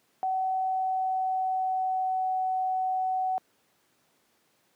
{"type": "tone with pitch glide", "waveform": "sine", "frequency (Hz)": [755, 749.4], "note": ["F#5", "F#5"], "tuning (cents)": [35, 22], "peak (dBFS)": -25, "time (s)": [0.23, 3.38], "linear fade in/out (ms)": 0, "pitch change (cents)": -13, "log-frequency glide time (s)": [0.55, 2.54], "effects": ["pink hiss -68 dBFS RMS until 4.75 s", "high-pass 200 Hz 12 dB/octave"]}